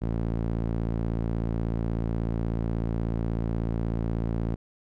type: tone with band-pass filter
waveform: sawtooth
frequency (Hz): 56.4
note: A1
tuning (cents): +44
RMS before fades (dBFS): -28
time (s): 0.01-4.56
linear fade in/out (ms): 20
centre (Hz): 190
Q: 0.61
effects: none